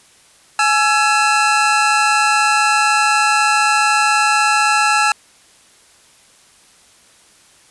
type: tone pair together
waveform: 25% pulse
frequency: 842.9 / 1338 Hz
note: G#5 / E6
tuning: +25 / +25 cents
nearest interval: minor sixth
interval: 800 cents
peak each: -11 dBFS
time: 0.59-5.12 s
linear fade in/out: 2 ms
effects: white hiss -49 dBFS RMS until 7.7 s + resampled to 24000 Hz